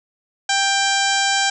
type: harmonic tone with a mistuned harmonic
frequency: 788 Hz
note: G5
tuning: 9 cents sharp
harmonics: 1 / 2 / 3 / 4 / 5 / 6 / 7 / 8 / 9 / 10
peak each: -21 / -21 / -27 / -25 / -27 / -29 / -27 / -30 / -27 / -30 dBFS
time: 0.49-1.5 s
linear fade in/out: 5 ms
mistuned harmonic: 8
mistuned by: -25 cents
effects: none